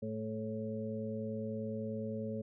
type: harmonic tone with a mistuned harmonic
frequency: 110 Hz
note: A2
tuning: in tune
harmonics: 1 / 2 / 4 / 5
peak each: -43 / -39 / -43 / -43 dBFS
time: 0.02-2.42 s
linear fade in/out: 10 ms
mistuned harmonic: 4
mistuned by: -27 cents
effects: none